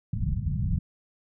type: low-pass noise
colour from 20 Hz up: white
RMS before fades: -27 dBFS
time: 0.13-0.79 s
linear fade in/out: 5 ms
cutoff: 180 Hz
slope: 48 dB/octave
effects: none